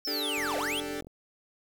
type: linear two-way sweep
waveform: square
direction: down then up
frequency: 5460 to 476.3 to 3433 Hz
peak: -31 dBFS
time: 0.05-0.8 s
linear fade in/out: 0 ms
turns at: 0.57 s
type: chord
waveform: sawtooth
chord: D suspended fourth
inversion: none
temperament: equal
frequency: 293.7 / 392 / 440 Hz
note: D4 / G4 / A4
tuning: 0 / 0 / 0 cents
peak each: -32 / -35 / -34 dBFS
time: 0.07-1.01 s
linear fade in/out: 5 ms
type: click train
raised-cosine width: 2 ms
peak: -34 dBFS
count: 31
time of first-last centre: 0.38-1.07 s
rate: 43.5 Hz
effects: 10-bit